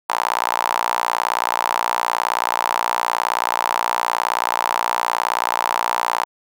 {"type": "tone with high-pass filter", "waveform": "sawtooth", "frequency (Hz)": 59, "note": "A#1", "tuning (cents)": 22, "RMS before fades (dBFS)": -21, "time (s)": [0.09, 6.25], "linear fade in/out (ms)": 10, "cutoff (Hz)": 920, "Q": 4.6, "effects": []}